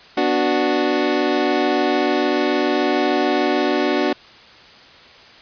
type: chord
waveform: 25% pulse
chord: B minor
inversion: none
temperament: equal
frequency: 246.9 / 293.7 / 370 Hz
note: B3 / D4 / F#4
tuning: 0 / 0 / 0 cents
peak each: -20 / -16 / -16 dBFS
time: 0.17-4.13 s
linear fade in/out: 5 ms
effects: white hiss -44 dBFS RMS until 5.41 s + resampled to 11025 Hz